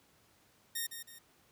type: tone with echo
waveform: 5% pulse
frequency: 1846 Hz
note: A#6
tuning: 17 cents flat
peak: -24 dBFS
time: 0.75-0.87 s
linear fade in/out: 10 ms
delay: 160 ms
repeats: 2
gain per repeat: -8 dB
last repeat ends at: 1.19 s
effects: pink hiss -67 dBFS RMS until 1.51 s + high-pass 80 Hz 12 dB/octave